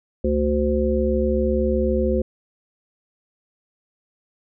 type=harmonic tone with a mistuned harmonic; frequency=73.9 Hz; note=D2; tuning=11 cents sharp; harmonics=1 / 3 / 5 / 7; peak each=-23 / -23 / -23 / -23 dBFS; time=0.24-2.22 s; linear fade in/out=5 ms; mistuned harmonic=1; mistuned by=-130 cents; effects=none